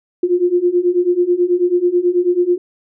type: beating tone pair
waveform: sine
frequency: 349.2 / 358.4 Hz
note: F4 / F4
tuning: 0 / +45 cents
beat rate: 9.2 Hz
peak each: -16 / -14 dBFS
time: 0.23-2.58 s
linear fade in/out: 5 ms
effects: none